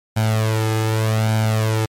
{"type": "tone with flanger", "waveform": "sawtooth", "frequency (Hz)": 110, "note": "A2", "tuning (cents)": 0, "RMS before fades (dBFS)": -18, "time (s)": [0.16, 1.86], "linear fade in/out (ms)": 10, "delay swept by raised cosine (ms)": [1.3, 2.4], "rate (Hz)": 0.84, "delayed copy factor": 0.75, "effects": ["MP3 64 kbps"]}